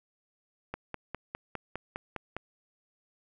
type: click train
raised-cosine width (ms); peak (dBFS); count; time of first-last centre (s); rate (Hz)
0.5; -20; 9; 0.74-2.366; 4.92
effects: none